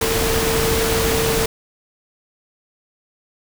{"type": "tone in noise", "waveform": "sine", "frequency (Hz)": 450.9, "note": "A4", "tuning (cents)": 42, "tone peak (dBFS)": -20, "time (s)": [0.01, 1.46], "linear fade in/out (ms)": 5, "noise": "pink", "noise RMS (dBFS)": -20, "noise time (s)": [0.01, 1.46], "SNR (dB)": -3, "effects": []}